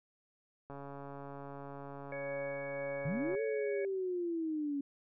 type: click train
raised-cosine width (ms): 1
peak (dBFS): -33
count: 372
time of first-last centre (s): 0.7-3.35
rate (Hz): 140
type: harmonic tone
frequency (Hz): 558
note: C#5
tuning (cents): +11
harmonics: 1 / 3 / 4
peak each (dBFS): -38 / -49 / -47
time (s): 2.12-3.85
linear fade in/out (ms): 2
type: linear two-way sweep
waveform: sine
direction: up then down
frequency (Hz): 131 to 447.1 to 277.2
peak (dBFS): -33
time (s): 3.05-4.81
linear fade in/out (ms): 5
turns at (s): 3.41
effects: none